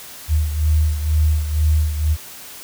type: beating tone pair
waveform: sine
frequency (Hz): 76.5 / 78.6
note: D#2 / D#2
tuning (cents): -29 / +18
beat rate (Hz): 2.1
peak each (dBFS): -15 / -21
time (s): 0.28-2.17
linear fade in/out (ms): 50
effects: white hiss -37 dBFS RMS until 2.63 s